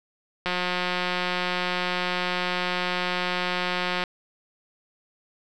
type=click train; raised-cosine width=0.3 ms; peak=-10 dBFS; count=645; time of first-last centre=0.46-4.038 s; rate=180 Hz; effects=none